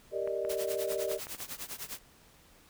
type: chord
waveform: sine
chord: Eb major seventh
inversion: first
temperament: equal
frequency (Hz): 392 / 466.2 / 587.3 / 622.3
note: G4 / Bb4 / D5 / Eb5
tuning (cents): 0 / 0 / 0 / 0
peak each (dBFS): -36 / -37 / -36 / -36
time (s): 0.11-1.2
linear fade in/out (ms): 50
type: clicks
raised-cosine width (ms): 0.5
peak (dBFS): -29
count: 7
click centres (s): 0.275 / 0.45 / 0.922 / 1.115 / 1.269 / 1.348 / 1.404
type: noise with tremolo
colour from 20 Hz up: white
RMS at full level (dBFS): -38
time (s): 0.49-1.99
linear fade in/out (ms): 5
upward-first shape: triangle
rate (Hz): 9.9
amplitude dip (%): 95
effects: pink hiss -60 dBFS RMS until 2.69 s